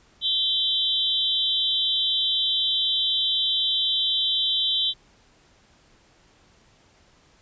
sine tone cluster, 3136 / 3480 / 3868 Hz, G7 / A7 / B7, 0 / -20 / -37 cents, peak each -25 dBFS, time 0.21-4.94 s, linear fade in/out 50 ms, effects pink hiss -58 dBFS RMS until 7.41 s + resampled to 16000 Hz

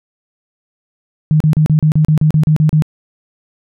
sine tone bursts, 154.2 Hz, D#3, 15 cents flat, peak -7 dBFS, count 12, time 1.31-2.822 s, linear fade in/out 0 ms, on 93 ms, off 36 ms, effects none

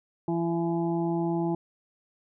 harmonic tone, 168.4 Hz, E3, 37 cents sharp, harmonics 1 / 2 / 4 / 5 / 6, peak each -29 / -27 / -37 / -35 / -47 dBFS, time 0.28-1.55 s, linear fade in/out 2 ms, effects none

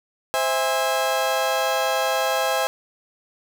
30% pulse chord, C augmented, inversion none, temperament just, 523.3 / 654.1 / 817.6 Hz, C5 / E5 / G#5, 0 / -14 / -27 cents, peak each -22 dBFS, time 0.34-2.67 s, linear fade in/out 0 ms, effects none

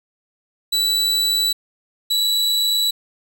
40% pulse tone pair in turn, 3951 / 3934 Hz, B7 / B7, 0 / -7 cents, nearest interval unison, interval 7 cents, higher first, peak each -15 dBFS, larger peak neither, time 0.72-1.53 / 2.1-2.91 s, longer neither, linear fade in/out 10 ms, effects none

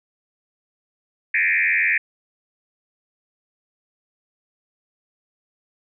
sine tone with frequency modulation, 2093 Hz, C7, in tune, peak -16 dBFS, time 1.34-1.98 s, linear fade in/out 5 ms, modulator 87.6 Hz, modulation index 4.2, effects none

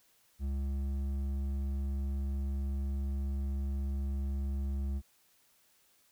triangle tone with hard clipping, 68.6 Hz, C#2, 17 cents flat, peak -33 dBFS, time 0.39-5.02 s, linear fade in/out 50 ms, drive 11 dB, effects white hiss -68 dBFS RMS until 6.11 s

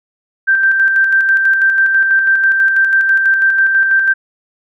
sine tone with tremolo, 1568 Hz, G6, in tune, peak -7 dBFS, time 0.47-4.14 s, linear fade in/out 20 ms, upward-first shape square, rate 6.1 Hz, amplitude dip 35%, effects none

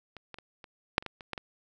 clicks, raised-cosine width 0.3 ms, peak -28 / -26 / -29 / -30 / -6 / -29 / -20 / -28 / -18 / -21 dBFS, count 10, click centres 0.167 / 0.343 / 0.386 / 0.642 / 0.981 / 1.025 / 1.063 / 1.208 / 1.333 / 1.378 s, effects none

